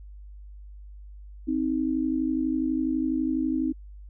sine tone pair together, 261.8 / 313.9 Hz, C4 / D#4, +1 / +15 cents, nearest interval minor third, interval 314 cents, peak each -26 / -26 dBFS, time 1.47-3.73 s, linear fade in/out 20 ms, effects added 50 Hz sine -41 dBFS peak until 4.09 s

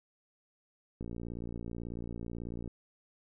click train, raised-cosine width 3 ms, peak -28 dBFS, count 98, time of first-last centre 1.01-2.677 s, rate 58.2 Hz, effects none

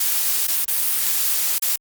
blue noise with dropouts, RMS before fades -20 dBFS, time 0-1.76 s, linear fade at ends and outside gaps 5 ms, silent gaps 0.471-0.48 / 0.649-0.679 / 1.584-1.621 s, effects Opus 48 kbps

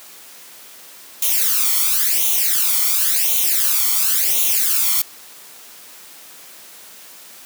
blue noise with flanger, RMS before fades -17 dBFS, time 1.22-5.02 s, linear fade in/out 5 ms, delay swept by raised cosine 0.3 to 0.92 ms, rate 0.94 Hz, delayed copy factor +0.85, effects white hiss -41 dBFS RMS until 7.45 s + high-pass 200 Hz 12 dB/octave

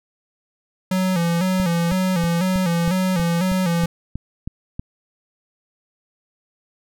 square tone with vibrato, 177.7 Hz, F3, 30 cents sharp, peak -18 dBFS, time 0.91-3.86 s, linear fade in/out 5 ms, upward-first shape square, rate 2 Hz, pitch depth 81 cents each way
click train, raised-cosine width 5 ms, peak -15 dBFS, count 11, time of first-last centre 1.6-4.795 s, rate 3.13 Hz
effects none

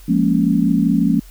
sine chord, Bb minor seventh, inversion second, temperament equal, 174.61 / 207.7 / 233.1 / 277.2 Hz, F3 / Ab3 / Bb3 / Db4, 0 / 0 / 0 / 0 cents, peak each -18 dBFS, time 0.08-1.2 s, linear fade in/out 10 ms, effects added 43 Hz sine -38 dBFS peak until 1.3 s + white hiss -48 dBFS RMS until 1.3 s

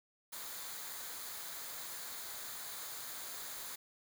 white noise with comb filter, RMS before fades -45 dBFS, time 0.32-3.76 s, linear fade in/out 10 ms, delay 0.36 ms, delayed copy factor -0.5, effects none

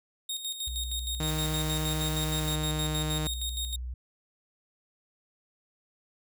sawtooth tone with tremolo, 3716 Hz, A#7, 6 cents flat, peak -28 dBFS, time 0.29-3.76 s, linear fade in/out 5 ms, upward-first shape square, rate 6.4 Hz, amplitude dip 60%
sine tone, 61.74 Hz, B1, in tune, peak -33 dBFS, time 0.67-3.94 s, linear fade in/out 5 ms
sawtooth tone with pitch glide, 155.56 to 154.22 Hz, D#3 to D#3, 0 to -15 cents, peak -26 dBFS, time 1.2-3.27 s, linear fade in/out 0 ms, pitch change -15 cents, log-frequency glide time 2.36-2.46 s
white noise, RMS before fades -42 dBFS, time 1.27-2.55 s, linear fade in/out 5 ms
effects none

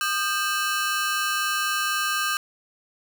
sawtooth ring-modulated tone, 1400 Hz, F6, 4 cents sharp, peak -16 dBFS, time 0.01-2.37 s, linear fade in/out 0 ms, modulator 178 Hz, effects none

